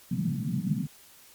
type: band-pass noise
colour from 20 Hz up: white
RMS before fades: -29 dBFS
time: 0.11-0.87 s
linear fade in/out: 5 ms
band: 130 to 220 Hz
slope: 48 dB/octave
effects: white hiss -54 dBFS RMS until 1.34 s + MP3 96 kbps